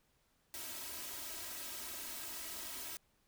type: noise with comb filter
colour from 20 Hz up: white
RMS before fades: -45 dBFS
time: 0.54-2.97 s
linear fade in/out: 0 ms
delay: 3.1 ms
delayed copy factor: +0.8
effects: pink hiss -75 dBFS RMS until 3.27 s